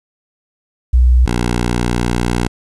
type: tone pair in turn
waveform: sine / 10% pulse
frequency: 61.74 / 59.77 Hz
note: B1 / A#1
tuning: 0 / +44 cents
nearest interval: minor second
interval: 56 cents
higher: first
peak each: -6 dBFS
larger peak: neither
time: 0.93-1.26 / 1.26-2.48 s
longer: second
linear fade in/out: 10 ms
effects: resampled to 24000 Hz + 8-bit